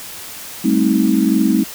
sine chord, A half-diminished seventh, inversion third, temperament just, 198 / 220 / 264 / 316.8 Hz, G3 / A3 / C4 / Eb4, +18 / 0 / +16 / +31 cents, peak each -17 dBFS, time 0.64-1.64 s, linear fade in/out 10 ms, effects white hiss -32 dBFS RMS until 1.74 s

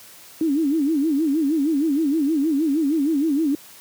sine tone with vibrato, 299.1 Hz, D4, 32 cents sharp, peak -17 dBFS, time 0.41-3.55 s, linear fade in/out 2 ms, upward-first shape sine, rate 6.4 Hz, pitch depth 170 cents each way, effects white hiss -45 dBFS RMS until 3.8 s + high-pass 80 Hz 12 dB/octave

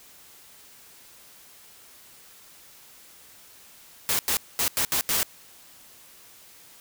white noise bursts at uneven times, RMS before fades -24 dBFS, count 6, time 4.09-4.19 / 4.28-4.37 / 4.59-4.68 / 4.77-4.85 / 4.92-5.01 / 5.09-5.23 s, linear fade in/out 0 ms, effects white hiss -51 dBFS RMS until 6.8 s

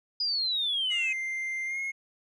sine exponential sweep, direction down, 4978 to 2500 Hz, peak -25 dBFS, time 0.2-1.13 s, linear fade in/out 5 ms
triangle tone with pitch glide, 2093 to 2159 Hz, C7 to C#7, 0 to -46 cents, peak -28 dBFS, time 0.9-1.92 s, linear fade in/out 20 ms, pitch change +54 cents, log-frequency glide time 1.66-1.8 s
effects tanh soft clip ceiling -21 dBFS + resampled to 24000 Hz

